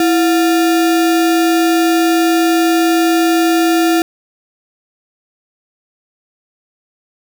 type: tone with sample-and-hold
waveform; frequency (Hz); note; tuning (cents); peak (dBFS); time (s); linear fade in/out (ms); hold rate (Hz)
sine; 331.3; E4; +9; -9; 0-4.02; 2; 1050
effects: none